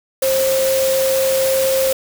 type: tone in noise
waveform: sine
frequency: 531 Hz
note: C5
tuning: 25 cents sharp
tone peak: -14 dBFS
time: 0.22-1.93 s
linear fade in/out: 5 ms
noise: white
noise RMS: -23 dBFS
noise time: 0.22-1.93 s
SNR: +6 dB
effects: none